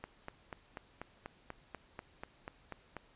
click train, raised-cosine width 0.5 ms, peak -27 dBFS, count 13, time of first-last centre 0.04-2.967 s, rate 4.1 Hz, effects pink hiss -65 dBFS RMS until 3.15 s + resampled to 8000 Hz

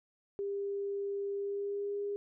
sine tone with pitch glide, 400 to 406.1 Hz, G4 to G#4, +35 to -39 cents, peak -33 dBFS, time 0.39-2.16 s, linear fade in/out 0 ms, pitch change +26 cents, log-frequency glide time 1.35-1.99 s, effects none

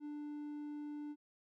triangle tone, 295.5 Hz, D4, 11 cents sharp, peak -40 dBFS, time 0-1.16 s, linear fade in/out 50 ms, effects none

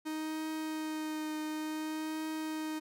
45% pulse tone with vibrato, 311.1 Hz, D#4, in tune, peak -35 dBFS, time 0.05-2.8 s, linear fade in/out 20 ms, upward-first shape triangle, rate 0.56 Hz, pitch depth 18 cents each way, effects none

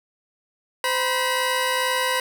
15% pulse tone pair together, 515 / 967.7 Hz, C5 / B5, -28 / -36 cents, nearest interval major seventh, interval 1092 cents, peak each -17 dBFS, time 0.84-2.2 s, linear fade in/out 2 ms, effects none

